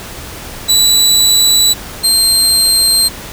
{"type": "tone pair in turn", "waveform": "25% pulse", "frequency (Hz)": [3951, 4171], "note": ["B7", "C8"], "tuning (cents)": [0, -6], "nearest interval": "minor second", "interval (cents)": 94, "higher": "second", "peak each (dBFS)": -3, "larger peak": "neither", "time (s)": [[0.68, 1.74], [2.03, 3.09]], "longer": "neither", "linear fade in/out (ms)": 20, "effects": ["pink hiss -28 dBFS RMS until 3.32 s"]}